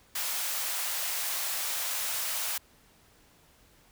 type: high-pass noise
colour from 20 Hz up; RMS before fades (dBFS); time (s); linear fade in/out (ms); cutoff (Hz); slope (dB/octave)
white; -32; 0.15-2.58; 5; 600; 24
effects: pink hiss -61 dBFS RMS until 3.91 s